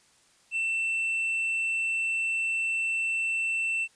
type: tone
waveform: triangle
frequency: 2680 Hz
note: E7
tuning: 28 cents sharp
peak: -24 dBFS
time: 0.51-3.88 s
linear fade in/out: 50 ms
effects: white hiss -62 dBFS RMS until 3.95 s + resampled to 22050 Hz